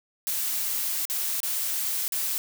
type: noise with dropouts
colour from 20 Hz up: blue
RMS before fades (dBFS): -28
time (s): 0.27-2.38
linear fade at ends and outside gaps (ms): 0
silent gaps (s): 1.053-1.099 / 1.403-1.432 / 2.08-2.122
effects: none